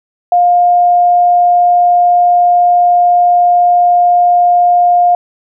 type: tone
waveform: sine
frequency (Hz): 707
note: F5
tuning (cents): +21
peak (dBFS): -5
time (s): 0.32-5.15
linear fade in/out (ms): 2
effects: none